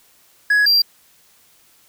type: tone pair in turn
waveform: triangle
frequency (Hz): 1675 / 4738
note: G#6 / D8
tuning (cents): +14 / +14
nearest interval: octave + tritone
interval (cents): 1800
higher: second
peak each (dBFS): -10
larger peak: neither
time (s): 0.5-0.66 / 0.66-0.82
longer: neither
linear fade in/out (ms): 5
effects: white hiss -54 dBFS RMS until 1.88 s

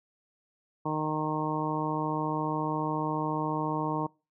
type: harmonic tone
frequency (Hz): 154.3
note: D#3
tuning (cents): -14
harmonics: 1 / 2 / 3 / 4 / 5 / 6 / 7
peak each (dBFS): -34 / -33 / -37 / -39 / -39 / -34 / -36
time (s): 0.85-4.07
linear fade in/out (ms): 10
effects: noise-tail reverb RT60 0.3 s tail -24 dB re dry

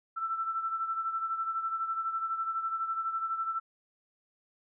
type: beating tone pair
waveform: sine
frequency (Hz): 1330 / 1342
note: E6 / E6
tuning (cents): +15 / +31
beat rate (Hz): 12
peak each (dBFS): -31 / -38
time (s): 0.16-3.6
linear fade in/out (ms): 20
effects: none

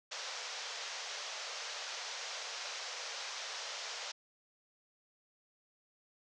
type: band-pass noise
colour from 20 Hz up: white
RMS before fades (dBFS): -43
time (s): 0.11-4.12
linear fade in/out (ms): 10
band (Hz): 460 to 6400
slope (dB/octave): 48
effects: none

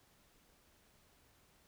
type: silence
effects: pink hiss -69 dBFS RMS until 1.67 s

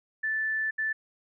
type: tone bursts at uneven times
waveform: sine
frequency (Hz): 1756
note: A6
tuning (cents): -4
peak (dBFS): -26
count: 2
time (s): 0.23-0.71 / 0.78-0.93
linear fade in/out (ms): 10
effects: none

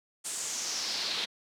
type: noise with band-pass filter sweep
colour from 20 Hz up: brown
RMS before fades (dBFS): -34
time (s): 0.24-1.26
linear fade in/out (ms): 20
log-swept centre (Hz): 8500 to 3700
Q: 3.7
effects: high-pass 200 Hz 12 dB/octave

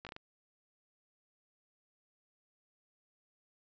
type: slowing click train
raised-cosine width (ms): 0.3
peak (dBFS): -29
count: 5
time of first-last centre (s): 0.05-0.164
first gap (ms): 17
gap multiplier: 1.36
effects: resampled to 16000 Hz

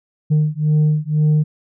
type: beating tone pair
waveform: sine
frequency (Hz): 151.4 / 153.4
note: D#3 / D#3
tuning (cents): -47 / -24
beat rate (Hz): 2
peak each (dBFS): -14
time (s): 0.3-1.44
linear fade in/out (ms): 20
effects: tanh soft clip ceiling -10 dBFS

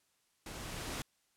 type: noise with level ramp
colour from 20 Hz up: pink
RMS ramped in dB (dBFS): -46 to -39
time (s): 0.46-1.02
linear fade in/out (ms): 2
effects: white hiss -75 dBFS RMS until 1.36 s + low-pass 11000 Hz 12 dB/octave

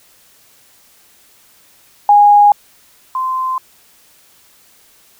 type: tone pair in turn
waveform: sine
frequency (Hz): 823 / 1036.9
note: G#5 / C6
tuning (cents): -16 / -16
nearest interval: major third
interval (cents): 400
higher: second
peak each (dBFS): -4 / -15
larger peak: first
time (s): 2.09-2.52 / 3.15-3.58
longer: neither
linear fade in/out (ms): 2
effects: white hiss -49 dBFS RMS until 5.19 s

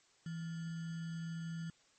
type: tone with sample-and-hold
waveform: sine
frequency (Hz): 164.81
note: E3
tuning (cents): 0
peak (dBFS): -39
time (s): 0.26-1.7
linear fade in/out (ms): 2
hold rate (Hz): 1575
effects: white hiss -69 dBFS RMS until 1.98 s + MP3 32 kbps

